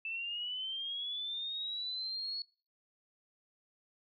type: linear sweep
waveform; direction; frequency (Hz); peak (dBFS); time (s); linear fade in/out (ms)
sine; up; 2637 to 4383; -36; 0.05-2.42; 2
effects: noise-tail reverb RT60 0.4 s tail -24 dB re dry